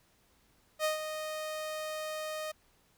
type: tone with ADSR envelope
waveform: sawtooth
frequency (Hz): 620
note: D#5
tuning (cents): -6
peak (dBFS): -23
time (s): 0.79-2.52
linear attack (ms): 56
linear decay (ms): 130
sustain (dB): -9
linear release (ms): 11
effects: pink hiss -68 dBFS RMS until 2.97 s